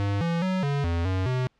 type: tone with pitch steps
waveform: square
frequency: 100.6 / 168.6 / 186.7 / 142 / 84.7 / 93.6 / 127.6 Hz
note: G2 / E3 / F#3 / C#3 / E2 / F#2 / C3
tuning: +45 / +39 / +16 / +42 / +48 / +20 / -43 cents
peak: -24 dBFS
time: 0-1.47 s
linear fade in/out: 0 ms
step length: 210 ms
effects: pink hiss -69 dBFS RMS until 1.59 s + low-pass 4000 Hz 12 dB/octave